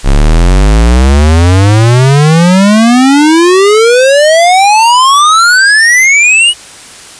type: exponential sweep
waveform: square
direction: up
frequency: 32.7 to 2960 Hz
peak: -3 dBFS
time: 0.03-6.54 s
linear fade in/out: 50 ms
effects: white hiss -30 dBFS RMS until 7.19 s + resampled to 22050 Hz